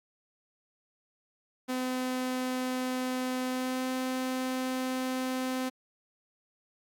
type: tone with pitch glide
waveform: sawtooth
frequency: 255 to 257.7 Hz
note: C4 to C4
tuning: -44 to -26 cents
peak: -26 dBFS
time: 1.68-5.7 s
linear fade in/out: 20 ms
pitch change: +18 cents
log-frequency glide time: 3.48-3.87 s
effects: Opus 48 kbps